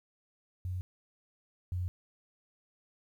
sine tone pair in turn, 91.2 / 90.26 Hz, F#2 / F#2, -24 / -42 cents, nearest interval unison, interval 18 cents, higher first, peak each -33 / -31 dBFS, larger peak second, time 0.65-0.81 / 1.72-1.88 s, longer neither, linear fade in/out 0 ms, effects 11-bit

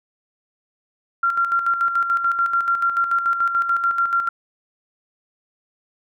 sine tone with tremolo, 1377 Hz, F6, 25 cents flat, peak -15 dBFS, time 1.23-4.29 s, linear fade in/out 5 ms, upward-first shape square, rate 6.9 Hz, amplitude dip 55%, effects none

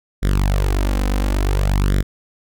sawtooth tone with flanger, 48.46 Hz, G1, 19 cents flat, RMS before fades -17 dBFS, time 0.22-2.03 s, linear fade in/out 20 ms, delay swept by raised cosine 0.55 to 3.95 ms, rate 0.57 Hz, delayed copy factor +0.8, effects none

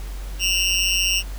25% pulse tone with amplitude modulation, 2794 Hz, F7, in tune, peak -10 dBFS, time 0.39-1.23 s, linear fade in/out 50 ms, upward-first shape sine, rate 185 Hz, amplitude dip 95%, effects added 47 Hz sine -28 dBFS peak until 1.38 s + pink hiss -42 dBFS RMS until 1.38 s

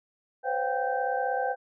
sine tone cluster, 508 / 544 / 718 / 788 / 1553 Hz, B4 / C#5 / F5 / G5 / G6, +49 / -33 / +48 / +9 / -17 cents, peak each -31 / -36 / -33 / -29 / -35 dBFS, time 0.43-1.56 s, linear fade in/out 50 ms, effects none

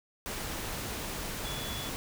sine tone in noise, 3412 Hz, G#7, 46 cents sharp, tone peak -41 dBFS, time 1.45-1.89 s, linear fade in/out 0 ms, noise pink, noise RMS -37 dBFS, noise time 0.26-1.96 s, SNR -7 dB, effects none

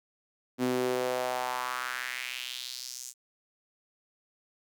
sawtooth tone with high-pass filter sweep, 126.1 Hz, B2, 36 cents sharp, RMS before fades -33 dBFS, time 0.58-3.14 s, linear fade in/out 50 ms, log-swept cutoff 260 to 7300 Hz, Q 2.9, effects none

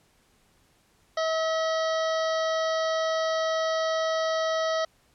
harmonic tone with a mistuned harmonic, 643 Hz, E5, 43 cents flat, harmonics 1 / 2 / 3 / 5 / 6 / 7 / 8 / 9, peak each -25 / -31 / -35 / -39 / -41 / -42 / -43 / -44 dBFS, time 1.17-4.85 s, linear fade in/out 5 ms, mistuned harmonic 5, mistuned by -25 cents, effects pink hiss -64 dBFS RMS until 5.14 s + low-pass 12000 Hz 12 dB/octave

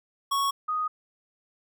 square / sine tone pair in turn, 1108.7 / 1244.5 Hz, C#6 / D#6, 0 / 0 cents, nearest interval major second, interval 200 cents, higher second, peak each -24 / -25 dBFS, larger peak first, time 0.31-0.51 / 0.68-0.88 s, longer neither, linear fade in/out 10 ms, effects none

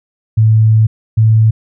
sine tone pair in turn, 110 / 110.46 Hz, A2 / A2, 0 / +7 cents, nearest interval unison, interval 7 cents, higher second, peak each -5 dBFS, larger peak neither, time 0.37-0.87 / 1.17-1.51 s, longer first, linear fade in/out 10 ms, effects none

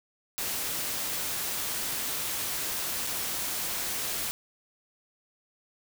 white noise with dropouts, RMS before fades -32 dBFS, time 0.38-4.31 s, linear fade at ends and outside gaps 0 ms, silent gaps 3.067-3.071 s, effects none

